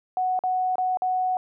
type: tone with dropouts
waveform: sine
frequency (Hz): 740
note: F#5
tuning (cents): 0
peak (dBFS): -21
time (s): 0.17-1.37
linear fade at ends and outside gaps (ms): 1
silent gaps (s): 0.391-0.437 / 0.756-0.782 / 0.972-1.02
effects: none